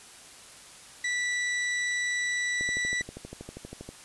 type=tone; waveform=40% pulse; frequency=1962 Hz; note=B6; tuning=12 cents flat; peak=-26 dBFS; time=1.04-3.02 s; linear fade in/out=5 ms
type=click train; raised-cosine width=2 ms; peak=-26 dBFS; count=17; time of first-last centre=2.61-3.89 s; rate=12.5 Hz
effects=white hiss -49 dBFS RMS until 4.04 s + resampled to 24000 Hz